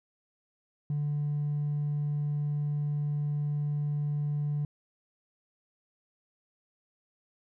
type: tone with hard clipping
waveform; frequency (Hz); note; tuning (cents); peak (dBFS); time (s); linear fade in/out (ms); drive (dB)
sine; 146.83; D3; 0; -28; 0.9-4.65; 2; 1
effects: none